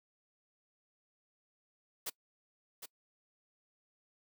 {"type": "noise with echo", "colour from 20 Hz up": "white", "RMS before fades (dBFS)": -38, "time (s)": [2.06, 2.1], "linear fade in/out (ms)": 10, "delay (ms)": 760, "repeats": 1, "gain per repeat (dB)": -8, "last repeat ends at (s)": 2.86, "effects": ["noise-tail reverb RT60 0.1 s tail -23 dB re dry", "high-pass 200 Hz 12 dB/octave"]}